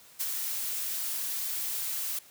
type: noise with ADSR envelope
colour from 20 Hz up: blue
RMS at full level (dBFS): -29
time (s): 0.19-2.19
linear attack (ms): 20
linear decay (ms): 30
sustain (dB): -4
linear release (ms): 5
effects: white hiss -55 dBFS RMS until 2.3 s + high-pass 60 Hz 12 dB/octave